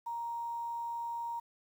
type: tone with quantisation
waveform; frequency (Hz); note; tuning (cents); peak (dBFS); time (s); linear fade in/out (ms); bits
sine; 936; A#5; +7; -35; 0.06-1.4; 10; 10
effects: none